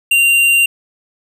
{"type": "tone with hard clipping", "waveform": "sine", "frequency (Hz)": 2774, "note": "F7", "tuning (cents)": -12, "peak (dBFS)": -10, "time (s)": [0.11, 0.66], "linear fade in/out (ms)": 5, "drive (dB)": 10, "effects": []}